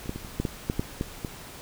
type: clicks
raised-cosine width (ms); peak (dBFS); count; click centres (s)
3; -28 / -16 / -21 / -28 / -13 / -14 / -12 / -12 / -14 / -17; 10; 0.059 / 0.094 / 0.16 / 0.248 / 0.4 / 0.452 / 0.699 / 0.795 / 1.011 / 1.248
effects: pink hiss -43 dBFS RMS until 1.61 s